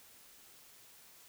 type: silence
effects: white hiss -59 dBFS RMS until 1.28 s